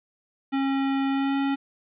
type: tone with pitch glide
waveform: square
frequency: 272 to 275.5 Hz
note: C#4 to C#4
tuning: -33 to -11 cents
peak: -23 dBFS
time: 0.52-1.56 s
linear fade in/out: 20 ms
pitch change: +22 cents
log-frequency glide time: 1.09-1.37 s
effects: resampled to 8000 Hz + 10-bit